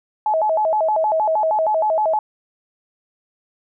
sine tone with vibrato, 740 Hz, F#5, in tune, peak -15 dBFS, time 0.26-2.19 s, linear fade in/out 2 ms, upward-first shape square, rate 6.4 Hz, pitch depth 250 cents each way, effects none

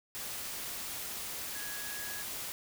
sine tone in noise, 1667 Hz, G#6, 6 cents sharp, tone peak -44 dBFS, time 1.55-2.22 s, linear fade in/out 0 ms, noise white, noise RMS -40 dBFS, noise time 0.15-2.52 s, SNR -7 dB, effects none

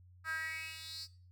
10% pulse tone with high-pass filter sweep, 320 Hz, D#4, 49 cents sharp, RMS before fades -42 dBFS, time 0.24-1.08 s, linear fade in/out 50 ms, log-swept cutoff 1400 to 4900 Hz, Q 6.1, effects noise-tail reverb RT60 0.4 s tail -18 dB re dry + added 90 Hz sine -57 dBFS peak until 1.31 s

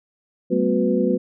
sine tone cluster, 193 / 222.7 / 253.9 / 364 / 498 Hz, G3 / A3 / B3 / F#4 / B4, -27 / +21 / +48 / -28 / +14 cents, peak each -23 dBFS, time 0.5-1.18 s, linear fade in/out 20 ms, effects none

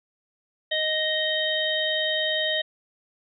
harmonic tone, 622.3 Hz, D#5, in tune, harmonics 1 / 3 / 5 / 6, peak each -28 / -28 / -28 / -28 dBFS, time 0.71-2.62 s, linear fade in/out 10 ms, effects none

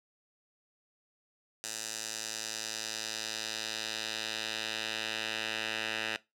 10% pulse tone with band-pass filter sweep, 110 Hz, A2, in tune, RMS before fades -37 dBFS, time 1.64-6.16 s, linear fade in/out 0 ms, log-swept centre 7000 to 2600 Hz, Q 1.5, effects noise-tail reverb RT60 0.2 s tail -18 dB re dry

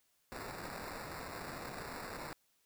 white noise with sample-and-hold, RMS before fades -45 dBFS, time 0.32-2.33 s, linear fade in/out 0 ms, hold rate 3150 Hz, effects white hiss -75 dBFS RMS until 2.65 s

